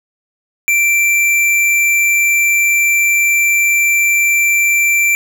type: tone with hard clipping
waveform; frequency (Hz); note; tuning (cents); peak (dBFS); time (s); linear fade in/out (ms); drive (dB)
sine; 2349; D7; 0; -11; 0.68-5.15; 0; 15
effects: none